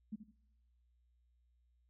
sine tone with echo, 214.1 Hz, A3, 47 cents flat, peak -39 dBFS, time 0.12-0.16 s, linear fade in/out 10 ms, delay 78 ms, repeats 2, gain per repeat -10 dB, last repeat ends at 0.316 s, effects noise-tail reverb RT60 1.0 s tail -24 dB re dry + added 60 Hz sine -70 dBFS peak until 1.89 s

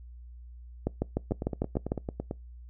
two click trains, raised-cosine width 2 ms, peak -14 / -19 dBFS, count 8 / 10, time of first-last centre 0.87-1.919 / 1.31-2.311 s, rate 6.67 / 8.99 Hz, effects noise-tail reverb RT60 0.2 s tail -24 dB re dry + added 60 Hz sine -44 dBFS peak until 2.69 s

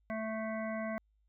harmonic tone, 220 Hz, A3, in tune, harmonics 1 / 3 / 5 / 7 / 9 / 10, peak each -38 / -38 / -46 / -48 / -46 / -54 dBFS, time 0.1-0.98 s, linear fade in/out 0 ms, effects added 52 Hz sine -69 dBFS peak until 1.28 s

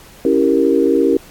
sine chord, C# diminished seventh, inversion none, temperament equal, 277.2 / 329.6 / 392 / 466.2 Hz, C#4 / E4 / G4 / Bb4, 0 / 0 / 0 / 0 cents, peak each -16 dBFS, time 0.25-1.17 s, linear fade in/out 2 ms, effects pink hiss -42 dBFS RMS until 1.3 s + AAC 64 kbps

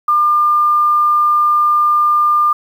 sine tone, 1200 Hz, D6, 37 cents sharp, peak -9 dBFS, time 0.08-2.53 s, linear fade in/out 5 ms, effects 7-bit

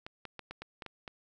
clicks, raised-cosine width 0.3 ms, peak -26 dBFS, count 8, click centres 0.065 / 0.253 / 0.393 / 0.51 / 0.62 / 0.822 / 0.863 / 1.078 s, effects none

